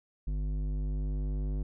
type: tone with low-pass filter sweep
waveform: square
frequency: 50.1 Hz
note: G1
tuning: 38 cents sharp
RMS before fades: -32 dBFS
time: 0.27-1.63 s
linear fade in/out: 5 ms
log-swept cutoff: 190 to 320 Hz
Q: 0.79
effects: none